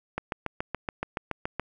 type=click train; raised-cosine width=0.5 ms; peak=-14 dBFS; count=11; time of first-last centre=0.18-1.596 s; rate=7.06 Hz; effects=none